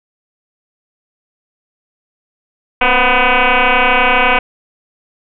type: tone with frequency modulation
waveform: sine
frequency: 766 Hz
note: G5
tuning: 40 cents flat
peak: -8 dBFS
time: 2.81-4.39 s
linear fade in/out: 5 ms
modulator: 250 Hz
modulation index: 8
effects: none